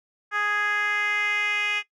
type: tone with band-pass filter sweep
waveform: 10% pulse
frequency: 415.1 Hz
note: G#4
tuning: 1 cent flat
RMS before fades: -25 dBFS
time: 0.31-1.83 s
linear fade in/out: 50 ms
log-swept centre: 1500 to 2500 Hz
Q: 3.4
effects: noise-tail reverb RT60 0.1 s tail -17 dB re dry